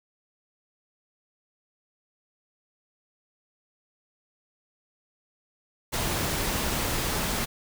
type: noise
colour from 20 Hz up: pink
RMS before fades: -28 dBFS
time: 5.92-7.46 s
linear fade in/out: 20 ms
effects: none